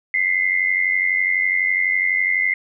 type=tone pair together; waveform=sine; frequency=2026 / 2118 Hz; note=B6 / C7; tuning=+44 / +21 cents; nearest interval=minor second; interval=77 cents; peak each=-19 dBFS; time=0.14-2.54 s; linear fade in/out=2 ms; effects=none

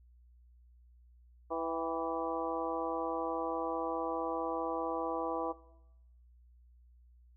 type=harmonic tone with a mistuned harmonic; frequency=164.81 Hz; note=E3; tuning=in tune; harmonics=2 / 3 / 4 / 5 / 6 / 7; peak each=-40 / -37 / -39 / -41 / -41 / -42 dBFS; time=1.5-5.53 s; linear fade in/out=20 ms; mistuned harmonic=5; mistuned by=-52 cents; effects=noise-tail reverb RT60 0.9 s tail -20 dB re dry + added 60 Hz sine -58 dBFS peak until 7.36 s

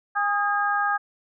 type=tone cluster; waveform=sine; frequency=815 / 1243 / 1621 Hz; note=G#5 / D#6 / G#6; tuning=-33 / -2 / -42 cents; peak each=-25 dBFS; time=0.15-0.98 s; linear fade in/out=20 ms; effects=none

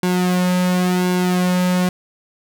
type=tone with flanger; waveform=sawtooth; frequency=181 Hz; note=F#3; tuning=38 cents flat; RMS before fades=-17 dBFS; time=0.03-1.89 s; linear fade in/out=2 ms; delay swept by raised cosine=1.6 to 2.7 ms; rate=0.93 Hz; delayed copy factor=-0.7; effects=none

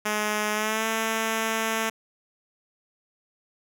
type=tone with pitch glide; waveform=5% pulse; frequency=211.5 to 222.8 Hz; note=G#3 to A3; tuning=+32 to +22 cents; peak=-13 dBFS; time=0.05-1.9 s; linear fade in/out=10 ms; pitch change=+90 cents; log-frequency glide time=0.53-0.86 s; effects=none

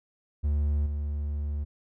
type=tone with level steps; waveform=triangle; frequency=73.3 Hz; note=D2; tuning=3 cents flat; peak=-21 / -26 dBFS; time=0.43-1.65 s; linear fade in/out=20 ms; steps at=0.86 s; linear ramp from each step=5 ms; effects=none

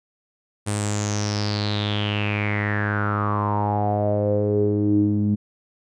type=tone with low-pass filter sweep; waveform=sawtooth; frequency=103.8 Hz; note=G#2; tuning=in tune; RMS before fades=-22 dBFS; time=0.66-5.36 s; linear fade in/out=20 ms; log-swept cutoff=9100 to 230 Hz; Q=7.7; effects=none

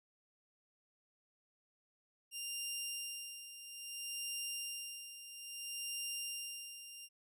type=tone with tremolo; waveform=15% pulse; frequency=2794 Hz; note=F7; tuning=in tune; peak=-32 dBFS; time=2.31-7.09 s; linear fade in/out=50 ms; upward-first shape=sine; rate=0.6 Hz; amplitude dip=70%; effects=none

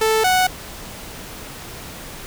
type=tone pair in turn; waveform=sawtooth; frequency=440 / 740 Hz; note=A4 / F#5; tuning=0 / 0 cents; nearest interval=major sixth; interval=900 cents; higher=second; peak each=-11 / -10 dBFS; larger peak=second; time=0.01-0.24 / 0.24-0.47 s; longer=neither; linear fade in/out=5 ms; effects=pink hiss -35 dBFS RMS until 2.26 s

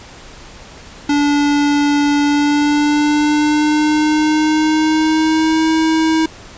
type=tone with pitch glide; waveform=square; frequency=289.5 to 319.4 Hz; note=D4 to D#4; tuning=-25 to +45 cents; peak=-12 dBFS; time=1.09-6.26 s; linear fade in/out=5 ms; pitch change=+170 cents; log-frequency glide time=2.23-5.69 s; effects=pink hiss -37 dBFS RMS until 6.57 s + resampled to 16000 Hz

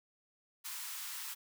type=high-pass noise; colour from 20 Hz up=white; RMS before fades=-43 dBFS; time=0.64-1.35 s; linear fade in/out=20 ms; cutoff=860 Hz; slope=96 dB/octave; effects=none

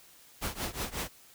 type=noise with tremolo; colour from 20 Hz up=pink; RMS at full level=-32 dBFS; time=0.41-1.09 s; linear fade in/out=20 ms; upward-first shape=triangle; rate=5.5 Hz; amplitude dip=95%; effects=white hiss -57 dBFS RMS until 1.34 s

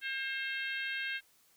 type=harmonic tone; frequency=534 Hz; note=C5; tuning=35 cents sharp; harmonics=3 / 4 / 5 / 6 / 7 / 8; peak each=-37 / -41 / -41 / -44 / -48 / -52 dBFS; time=0.01-1.21 s; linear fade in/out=50 ms; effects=white hiss -67 dBFS RMS until 1.56 s

